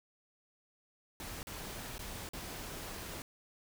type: noise with dropouts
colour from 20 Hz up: pink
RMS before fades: -44 dBFS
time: 1.2-3.22 s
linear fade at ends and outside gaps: 1 ms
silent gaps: 1.43-1.47 / 1.981-1.992 / 2.29-2.334 s
effects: none